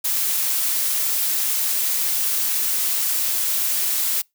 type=noise with amplitude modulation; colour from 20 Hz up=blue; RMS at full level=-20 dBFS; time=0.04-4.22 s; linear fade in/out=10 ms; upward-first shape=sine; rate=259 Hz; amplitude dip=30%; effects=noise-tail reverb RT60 0.2 s tail -26 dB re dry

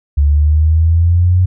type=exponential sweep; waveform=sine; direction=up; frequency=70.9 to 92.5 Hz; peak=-7 dBFS; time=0.17-1.46 s; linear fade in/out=10 ms; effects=none

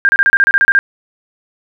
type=tone bursts; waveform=sine; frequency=1600 Hz; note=G6; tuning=35 cents sharp; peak=-6 dBFS; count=11; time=0.05-0.79 s; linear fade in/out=0 ms; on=40 ms; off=30 ms; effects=none

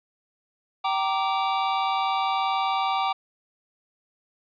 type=chord; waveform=square; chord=G minor; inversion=none; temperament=equal with one note detuned; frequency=773.2 / 932.3 / 1174.7 Hz; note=G5 / Bb5 / D6; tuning=-24 / 0 / 0 cents; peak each=-26 / -30 / -28 dBFS; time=0.84-3.13 s; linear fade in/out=10 ms; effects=resampled to 11025 Hz + 10-bit

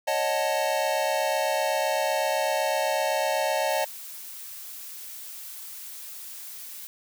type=chord; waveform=square; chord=D# half-diminished seventh; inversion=third; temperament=equal; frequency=554.4 / 622.3 / 740 / 880 Hz; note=C#5 / D#5 / F#5 / A5; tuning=0 / 0 / 0 / 0 cents; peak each=-30 / -28 / -32 / -30 dBFS; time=0.07-3.85 s; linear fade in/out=10 ms
type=noise; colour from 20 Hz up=blue; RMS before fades=-40 dBFS; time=3.7-6.87 s; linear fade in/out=0 ms
effects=none

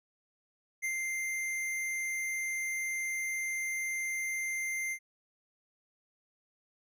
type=tone with ADSR envelope; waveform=square; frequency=2093 Hz; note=C7; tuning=in tune; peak=-31 dBFS; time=0.82-4.99 s; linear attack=26 ms; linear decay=80 ms; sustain=-2 dB; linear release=70 ms; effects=resampled to 32000 Hz

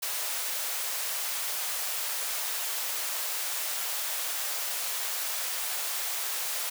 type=high-pass noise; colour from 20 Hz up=white; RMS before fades=-32 dBFS; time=0.02-6.7 s; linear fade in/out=10 ms; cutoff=510 Hz; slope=24 dB/octave; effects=none

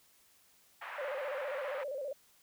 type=band-pass noise; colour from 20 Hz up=white; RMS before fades=-44 dBFS; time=0.81-1.84 s; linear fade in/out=10 ms; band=740 to 2000 Hz; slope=24 dB/octave
type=tone with vibrato; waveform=sine; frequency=554.4 Hz; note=C#5; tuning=in tune; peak=-36 dBFS; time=0.98-2.13 s; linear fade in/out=5 ms; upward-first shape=square; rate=15 Hz; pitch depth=96 cents each way
effects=white hiss -66 dBFS RMS until 2.42 s

